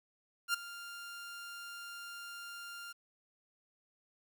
sawtooth tone with ADSR envelope, 1396.9 Hz, F6, in tune, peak -24 dBFS, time 0.48-2.93 s, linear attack 59 ms, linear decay 9 ms, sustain -17 dB, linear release 15 ms, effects 11-bit

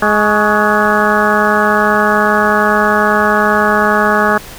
harmonic tone with a mistuned harmonic, 210 Hz, G#3, 19 cents sharp, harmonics 1 / 2 / 3 / 4 / 5 / 6 / 7 / 8, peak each -17 / -17 / -17 / -17 / -17 / -17 / -17 / -17 dBFS, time 0.02-4.38 s, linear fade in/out 5 ms, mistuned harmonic 5, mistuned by +100 cents, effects pink hiss -32 dBFS RMS until 4.58 s

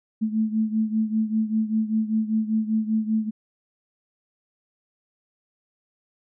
sine beating tone pair, 217.5 / 222.6 Hz, A3 / A3, -20 / +20 cents, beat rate 5.1 Hz, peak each -22 / -26 dBFS, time 0.21-3.31 s, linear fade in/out 20 ms, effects none

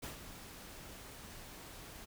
pink noise with ADSR envelope, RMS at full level -43 dBFS, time 0.02-2.06 s, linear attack 16 ms, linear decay 120 ms, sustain -8 dB, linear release 24 ms, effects none

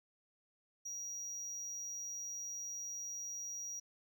triangle tone, 5750 Hz, F8, 50 cents sharp, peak -40 dBFS, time 0.85-3.8 s, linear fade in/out 10 ms, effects none

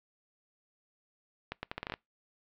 accelerating click train, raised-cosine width 0.3 ms, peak -19 dBFS, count 9, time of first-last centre 1.52-1.939 s, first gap 110 ms, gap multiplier 0.77, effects noise-tail reverb RT60 0.2 s tail -25 dB re dry + low-pass 4000 Hz 12 dB/octave

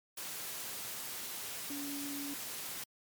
sine tone in noise, 283.9 Hz, C#4, 41 cents sharp, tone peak -40 dBFS, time 1.7-2.34 s, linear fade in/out 5 ms, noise white, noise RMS -42 dBFS, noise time 0.17-2.84 s, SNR -1 dB, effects high-pass 100 Hz 12 dB/octave + MP3 96 kbps

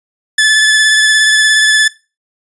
sawtooth tone with vibrato, 1733 Hz, A6, 27 cents flat, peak -3 dBFS, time 0.38-1.88 s, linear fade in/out 5 ms, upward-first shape sine, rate 17 Hz, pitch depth 15 cents each way, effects noise-tail reverb RT60 0.3 s tail -19 dB re dry + resampled to 24000 Hz

